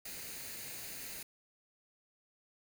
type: noise with comb filter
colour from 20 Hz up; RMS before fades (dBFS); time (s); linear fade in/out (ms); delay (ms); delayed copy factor
white; -45; 0.05-1.23; 5; 0.45; +0.5
effects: none